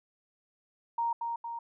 sine tone with echo, 932.3 Hz, A#5, in tune, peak -27 dBFS, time 0.98-1.13 s, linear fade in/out 5 ms, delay 230 ms, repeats 2, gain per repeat -4 dB, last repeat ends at 1.59 s, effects none

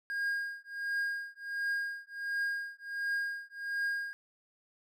triangle tone with tremolo, 1624 Hz, G#6, 39 cents flat, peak -27 dBFS, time 0.1-4.13 s, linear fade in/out 0 ms, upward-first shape triangle, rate 1.4 Hz, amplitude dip 100%, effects none

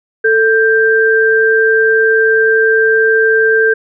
sine tone pair together, 443.3 / 1577.4 Hz, A4 / G6, +13 / +10 cents, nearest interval octave + minor seventh, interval 2197 cents, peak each -10 dBFS, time 0.24-3.74 s, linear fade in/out 10 ms, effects none

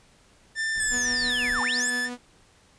45% pulse tone with vibrato, 1760 Hz, A6, in tune, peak -25 dBFS, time 0.55-2.1 s, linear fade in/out 50 ms, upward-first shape square, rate 2 Hz, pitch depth 22 cents each way
brown noise, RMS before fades -43 dBFS, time 0.75-1.61 s, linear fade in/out 10 ms
sine linear two-way sweep, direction down then up, 8372 to 784 to 8372 Hz, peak -27 dBFS, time 0.8-1.9 s, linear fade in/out 2 ms, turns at 1.62 s
sawtooth tone with tremolo, 245.2 Hz, B3, 12 cents flat, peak -28 dBFS, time 0.9-2.18 s, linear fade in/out 50 ms, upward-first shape sine, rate 5.9 Hz, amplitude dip 40%
effects pink hiss -58 dBFS RMS until 2.78 s + resampled to 22050 Hz

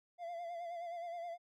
triangle tone with vibrato, 687 Hz, F5, 29 cents flat, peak -39 dBFS, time 0.18-1.38 s, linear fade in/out 50 ms, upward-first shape sine, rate 9.5 Hz, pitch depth 48 cents each way, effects none

